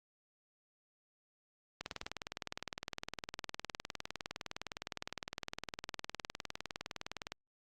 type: click train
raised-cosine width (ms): 0.2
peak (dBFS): -22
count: 109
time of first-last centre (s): 1.81-7.32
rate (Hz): 19.6
effects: Opus 48 kbps